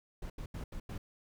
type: noise bursts at uneven times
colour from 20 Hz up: brown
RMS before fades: -41 dBFS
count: 5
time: 0.22-0.3 / 0.38-0.46 / 0.54-0.64 / 0.72-0.8 / 0.89-0.98 s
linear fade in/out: 5 ms
effects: none